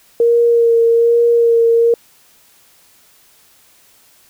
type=tone with vibrato; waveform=sine; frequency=466.2 Hz; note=A#4; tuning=in tune; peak=-8 dBFS; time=0.2-1.94 s; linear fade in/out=2 ms; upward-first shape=sine; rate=1.2 Hz; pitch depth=18 cents each way; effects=white hiss -50 dBFS RMS until 4.29 s